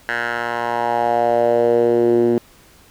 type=tone with band-pass filter sweep; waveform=10% pulse; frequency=118.6 Hz; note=A#2; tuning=30 cents sharp; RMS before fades=-17 dBFS; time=0.09-2.38 s; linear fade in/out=0 ms; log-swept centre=1600 to 300 Hz; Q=3.5; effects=pink hiss -49 dBFS RMS until 2.9 s